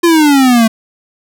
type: exponential sweep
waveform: square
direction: down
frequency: 349.2 to 219.7 Hz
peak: -6 dBFS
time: 0.03-0.68 s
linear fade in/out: 10 ms
effects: none